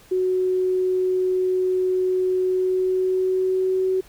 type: tone with pitch glide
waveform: sine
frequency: 370 to 375.6 Hz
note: F#4 to F#4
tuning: 0 to +26 cents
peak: -18 dBFS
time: 0.11-4.01 s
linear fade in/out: 10 ms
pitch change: +26 cents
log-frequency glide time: 2.39-3.86 s
effects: pink hiss -51 dBFS RMS until 4.08 s